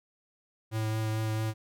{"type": "tone with vibrato", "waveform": "square", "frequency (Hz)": 109.7, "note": "A2", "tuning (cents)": -5, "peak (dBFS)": -29, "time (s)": [0.71, 1.54], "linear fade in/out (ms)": 50, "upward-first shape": "triangle", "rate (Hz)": 4.5, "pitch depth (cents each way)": 14, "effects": []}